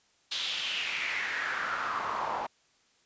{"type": "noise with band-pass filter sweep", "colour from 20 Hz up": "pink", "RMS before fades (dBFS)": -33, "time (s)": [0.31, 2.47], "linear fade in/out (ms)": 10, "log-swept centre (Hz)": [3800, 830], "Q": 3.9, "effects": ["white hiss -67 dBFS RMS until 3.05 s", "resampled to 16000 Hz"]}